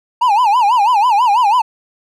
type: tone with vibrato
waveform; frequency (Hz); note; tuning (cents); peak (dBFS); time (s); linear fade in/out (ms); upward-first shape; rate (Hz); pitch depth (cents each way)
triangle; 900; A5; +39; -7; 0.21-1.62; 10; sine; 6.1; 210
effects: none